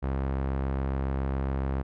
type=tone with low-pass filter; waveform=sawtooth; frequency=67.2 Hz; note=C2; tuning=47 cents sharp; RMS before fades=-29 dBFS; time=0.02-1.83 s; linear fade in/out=20 ms; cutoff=1400 Hz; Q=0.77; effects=none